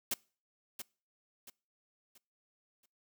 white noise with echo, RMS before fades -33 dBFS, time 0.11-0.14 s, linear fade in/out 5 ms, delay 680 ms, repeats 4, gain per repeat -9 dB, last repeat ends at 2.86 s, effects noise-tail reverb RT60 0.4 s tail -25 dB re dry

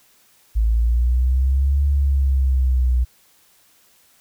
sine linear two-way sweep, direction up then down, 53.7 to 71.2 to 61 Hz, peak -14 dBFS, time 0.55-3.05 s, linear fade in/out 20 ms, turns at 1.85 s, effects white hiss -56 dBFS RMS until 4.2 s

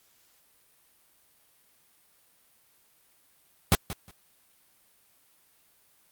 pink noise with echo, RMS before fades -19 dBFS, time 3.72-3.75 s, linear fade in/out 0 ms, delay 180 ms, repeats 2, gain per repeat -15 dB, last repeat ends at 4.11 s, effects white hiss -64 dBFS RMS until 6.11 s + Opus 48 kbps

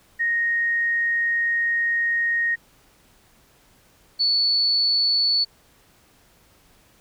sine tone pair in turn, 1864.7 / 4445 Hz, A#6 / C#8, 0 / +4 cents, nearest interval octave + minor third, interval 1504 cents, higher second, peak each -19 / -17 dBFS, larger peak second, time 0.19-2.56 / 4.19-5.45 s, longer first, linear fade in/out 20 ms, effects pink hiss -57 dBFS RMS until 7 s

